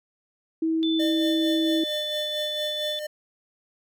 sine tone, 322.9 Hz, E4, 36 cents flat, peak -21 dBFS, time 0.62-1.84 s, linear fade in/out 5 ms
sine tone with pitch glide, 3520 to 3492 Hz, A7 to A7, 0 to -14 cents, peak -28 dBFS, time 0.83-2.99 s, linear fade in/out 0 ms, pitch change -14 cents, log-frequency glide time 0.99-1.71 s
square tone with tremolo, 604 Hz, D5, 48 cents sharp, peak -28 dBFS, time 0.99-3.07 s, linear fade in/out 10 ms, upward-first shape sine, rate 4.4 Hz, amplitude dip 50%
effects none

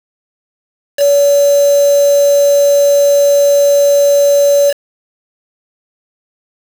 sine tone with quantisation, 570 Hz, C#5, 48 cents sharp, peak -6 dBFS, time 0.97-4.74 s, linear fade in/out 50 ms, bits 3, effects none

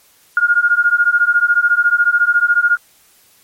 sine beating tone pair, 1416 / 1430 Hz, F6 / F6, +23 / +41 cents, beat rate 14 Hz, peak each -13 dBFS, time 0.37-2.77 s, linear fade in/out 2 ms, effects white hiss -51 dBFS RMS until 3.43 s + MP3 64 kbps

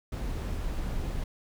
brown noise, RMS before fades -32 dBFS, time 0.12-1.24 s, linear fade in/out 5 ms, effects none

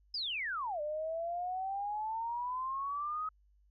sine exponential two-way sweep, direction down then up, 5190 to 590 to 1275 Hz, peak -34 dBFS, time 0.14-3.29 s, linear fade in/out 5 ms, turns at 0.81 s, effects added 50 Hz sine -64 dBFS peak until 3.7 s

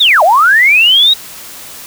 sine linear two-way sweep, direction down then up, 3857 to 587.3 to 3857 Hz, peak -4 dBFS, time 0-1.14 s, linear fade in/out 10 ms, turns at 0.23 s, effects white hiss -30 dBFS RMS until 1.86 s

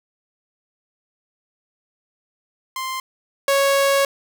sawtooth tone pair in turn, 1046.5 / 553.3 Hz, C6 / C#5, 0 / -3 cents, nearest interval major seventh, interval 1103 cents, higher first, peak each -21 / -11 dBFS, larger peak second, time 2.76-3 / 3.48-4.05 s, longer second, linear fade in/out 2 ms, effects none

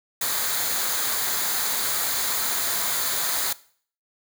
white noise with comb filter, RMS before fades -25 dBFS, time 0.21-3.53 s, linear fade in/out 5 ms, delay 0.36 ms, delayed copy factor -0.55, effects noise-tail reverb RT60 0.5 s tail -19 dB re dry

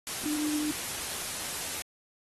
sine tone in noise, 300.9 Hz, D4, 42 cents sharp, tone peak -29 dBFS, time 0.24-0.71 s, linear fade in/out 0 ms, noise white, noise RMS -35 dBFS, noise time 0.07-1.82 s, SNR +3 dB, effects AAC 32 kbps

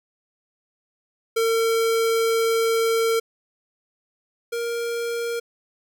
square tone pair in turn, 454.3 / 468.2 Hz, A#4 / A#4, -45 / +8 cents, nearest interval minor second, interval 53 cents, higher second, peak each -19 / -25 dBFS, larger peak first, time 1.36-3.2 / 4.52-5.4 s, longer first, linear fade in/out 10 ms, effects none

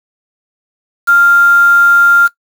sine tone with quantisation, 1395 Hz, F6, 2 cents flat, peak -4 dBFS, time 1.07-2.28 s, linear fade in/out 20 ms, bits 4, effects noise-tail reverb RT60 0.1 s tail -18 dB re dry

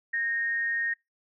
sine tone pair together, 1628 / 1855.9 Hz, G#6 / A#6, -35 / -8 cents, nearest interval major second, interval 227 cents, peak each -38 / -26 dBFS, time 0.13-0.94 s, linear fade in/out 10 ms, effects noise-tail reverb RT60 0.2 s tail -25 dB re dry

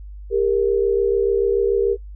sine tone pair together, 399.3 / 466.2 Hz, G4 / A#4, +32 / 0 cents, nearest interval minor third, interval 268 cents, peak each -18 dBFS, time 0.3-1.97 s, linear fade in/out 50 ms, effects noise-tail reverb RT60 0.1 s tail -19 dB re dry + added 50 Hz sine -33 dBFS peak until 2.15 s

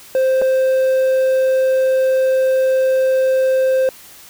triangle tone with dropouts, 523.3 Hz, C5, in tune, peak -10 dBFS, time 0.15-3.89 s, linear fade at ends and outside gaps 1 ms, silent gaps 0.416-0.42 s, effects white hiss -41 dBFS RMS until 4.29 s

